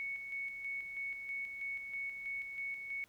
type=tone with tremolo; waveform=sine; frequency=2217 Hz; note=C#7; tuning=in tune; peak=-37 dBFS; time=0-3.04 s; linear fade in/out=0 ms; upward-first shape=square; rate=3.1 Hz; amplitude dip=45%; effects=pink hiss -68 dBFS RMS until 3.08 s